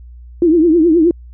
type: tone with vibrato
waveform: sine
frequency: 329.6 Hz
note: E4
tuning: in tune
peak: -7 dBFS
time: 0.42-1.11 s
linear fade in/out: 2 ms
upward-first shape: triangle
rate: 9.5 Hz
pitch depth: 150 cents each way
effects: added 60 Hz sine -33 dBFS peak until 1.33 s